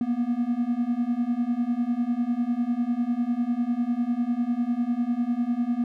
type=beating tone pair; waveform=triangle; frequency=234.3 / 244.3 Hz; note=A#3 / B3; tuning=+9 / -19 cents; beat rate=10 Hz; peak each=-25 / -23 dBFS; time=0.01-5.84 s; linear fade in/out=2 ms; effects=none